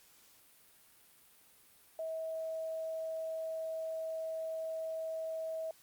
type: tone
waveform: sine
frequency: 644 Hz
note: E5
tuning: 41 cents flat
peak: -36 dBFS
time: 1.99-5.71 s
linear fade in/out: 2 ms
effects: white hiss -63 dBFS RMS until 5.82 s + Opus 48 kbps